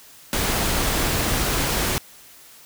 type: noise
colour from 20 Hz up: pink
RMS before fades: -22 dBFS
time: 0.33-1.98 s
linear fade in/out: 0 ms
effects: white hiss -47 dBFS RMS until 2.65 s